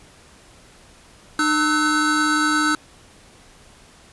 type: tone cluster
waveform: square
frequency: 302.9 / 1302 / 1506 Hz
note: D#4 / E6 / F#6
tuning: -46 / -22 / +30 cents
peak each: -22 dBFS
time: 1.39-2.75 s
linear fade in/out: 2 ms
effects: pink hiss -49 dBFS RMS until 4.12 s + resampled to 24000 Hz